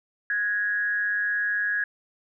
sine tone with amplitude modulation, 1661.2 Hz, G#6, in tune, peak -20 dBFS, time 0.3-1.84 s, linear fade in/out 2 ms, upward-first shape sine, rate 202 Hz, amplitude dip 60%, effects none

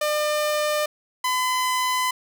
sawtooth tone pair in turn, 601 / 1012.7 Hz, D5 / B5, +40 / +43 cents, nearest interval major sixth, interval 903 cents, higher second, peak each -17 dBFS, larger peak neither, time 0.01-0.86 / 1.24-2.11 s, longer second, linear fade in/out 5 ms, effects none

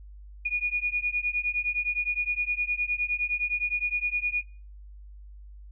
sine beating tone pair, 2445 / 2454.7 Hz, D#7 / D#7, -31 / -24 cents, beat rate 9.7 Hz, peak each -28 dBFS, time 0.45-4.43 s, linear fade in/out 10 ms, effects noise-tail reverb RT60 0.4 s tail -24 dB re dry + added 50 Hz sine -43 dBFS peak until 5.71 s

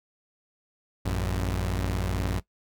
sawtooth tone pair together, 56 / 92.5 Hz, A1 / F#2, +31 / 0 cents, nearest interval major sixth, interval 869 cents, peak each -25 dBFS, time 1.05-2.4 s, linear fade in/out 10 ms, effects noise-tail reverb RT60 0.1 s tail -17 dB re dry

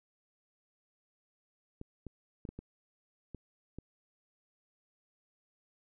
clicks, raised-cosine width 3 ms, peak -30 dBFS, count 7, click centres 1.814 / 2.067 / 2.452 / 2.49 / 2.59 / 3.347 / 3.786 s, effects none

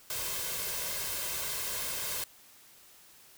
white noise with comb filter, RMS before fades -35 dBFS, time 0.1-2.24 s, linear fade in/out 2 ms, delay 1.9 ms, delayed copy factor +0.55, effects white hiss -57 dBFS RMS until 3.37 s

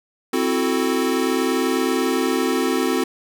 square chord, F# half-diminished seventh, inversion second, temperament equal, 261.6 / 329.6 / 370 / 440 Hz, C4 / E4 / F#4 / A4, 0 / 0 / 0 / 0 cents, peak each -23 / -26 / -24 / -26 dBFS, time 0.33-3.04 s, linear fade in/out 5 ms, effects none

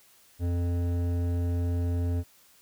triangle tone with hard clipping, 87 Hz, F2, 6 cents flat, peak -27 dBFS, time 0.39-2.24 s, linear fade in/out 50 ms, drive 16 dB, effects white hiss -59 dBFS RMS until 2.61 s

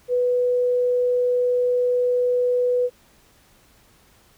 sine tone, 493.9 Hz, B4, in tune, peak -17 dBFS, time 0.08-2.9 s, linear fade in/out 50 ms, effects pink hiss -56 dBFS RMS until 4.37 s

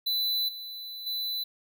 square tone with level steps, 3996 Hz, B7, 20 cents sharp, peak -26 / -38 / -30 dBFS, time 0.06-1.44 s, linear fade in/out 10 ms, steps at 0.48 / 1.06 s, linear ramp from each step 10 ms, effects none

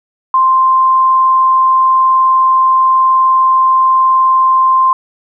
sine tone, 1046.5 Hz, C6, in tune, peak -6 dBFS, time 0.34-4.93 s, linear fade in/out 2 ms, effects none

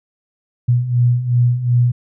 sine beating tone pair, 120 / 122.7 Hz, B2 / B2, -49 / -11 cents, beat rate 2.7 Hz, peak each -18 / -13 dBFS, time 0.68-1.92 s, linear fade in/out 10 ms, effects none

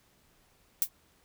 violet noise with exponential decay, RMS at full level -21 dBFS, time 0.82-0.89 s, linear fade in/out 0 ms, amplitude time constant 15 ms, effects pink hiss -66 dBFS RMS until 1.24 s

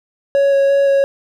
triangle tone with vibrato, 554.4 Hz, C#5, in tune, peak -8 dBFS, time 0.35-1.04 s, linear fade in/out 0 ms, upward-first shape square, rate 2.9 Hz, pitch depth 8 cents each way, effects none

